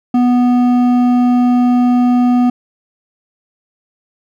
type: tone with hard clipping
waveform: sine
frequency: 246.1 Hz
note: B3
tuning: 6 cents flat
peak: -10 dBFS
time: 0.14-2.5 s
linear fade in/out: 5 ms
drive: 8 dB
effects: none